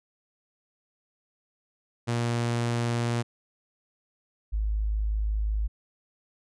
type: tone pair in turn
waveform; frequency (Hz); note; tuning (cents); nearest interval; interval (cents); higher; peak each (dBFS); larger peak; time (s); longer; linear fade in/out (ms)
sawtooth / sine; 118.4 / 52.74; A#2 / G#1; +27 / +27; octave + major second; 1400; first; -21 / -24; first; 2.07-3.23 / 4.52-5.68; neither; 20
effects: resampled to 22050 Hz